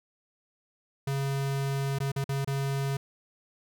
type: tone with dropouts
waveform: square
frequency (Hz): 137.7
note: C#3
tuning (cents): -11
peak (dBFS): -28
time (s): 1.07-2.97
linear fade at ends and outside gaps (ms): 5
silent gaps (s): 1.987-2.002 / 2.118-2.161 / 2.242-2.29 / 2.447-2.474
effects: none